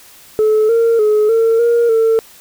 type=tone with pitch steps; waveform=sine; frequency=431.8 / 460.3 / 424.7 / 453.9 / 470.3 / 449.6 Hz; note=A4 / A#4 / G#4 / A#4 / A#4 / A4; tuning=-33 / -22 / +39 / -46 / +15 / +37 cents; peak=-7 dBFS; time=0.39-2.19 s; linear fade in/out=0 ms; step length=300 ms; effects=tanh soft clip ceiling -7 dBFS + white hiss -42 dBFS RMS until 2.4 s